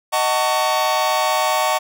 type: chord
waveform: 45% pulse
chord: D# half-diminished seventh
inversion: none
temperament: just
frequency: 622.3 / 746.7 / 896 / 1120.1 Hz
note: D#5 / F#5 / A5 / C#6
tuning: 0 / +16 / +31 / +18 cents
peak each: -22 dBFS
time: 0.12-1.79 s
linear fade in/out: 20 ms
effects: none